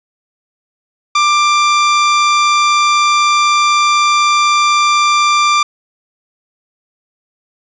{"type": "tone", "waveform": "sawtooth", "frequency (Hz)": 1184, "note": "D6", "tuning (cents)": 14, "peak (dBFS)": -5, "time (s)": [1.15, 5.63], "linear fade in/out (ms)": 5, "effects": ["resampled to 16000 Hz", "7-bit"]}